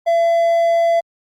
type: tone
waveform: triangle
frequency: 674 Hz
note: E5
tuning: 38 cents sharp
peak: -10 dBFS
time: 0.06-1.01 s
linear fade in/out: 20 ms
effects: Opus 48 kbps